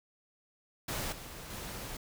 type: noise with level steps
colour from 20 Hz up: pink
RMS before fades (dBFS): -36 / -46 / -42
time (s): 0.88-1.97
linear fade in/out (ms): 5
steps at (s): 1.12 / 1.5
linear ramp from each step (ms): 5
effects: none